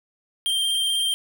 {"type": "tone with vibrato", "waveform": "square", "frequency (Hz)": 3172, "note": "G7", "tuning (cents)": 20, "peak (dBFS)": -21, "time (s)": [0.46, 1.14], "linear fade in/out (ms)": 0, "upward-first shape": "sine", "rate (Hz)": 16, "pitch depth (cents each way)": 16, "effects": []}